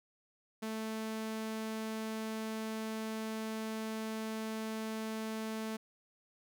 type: tone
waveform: sawtooth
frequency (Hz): 220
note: A3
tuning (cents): 0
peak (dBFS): -33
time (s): 0.62-5.77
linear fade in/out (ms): 10
effects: none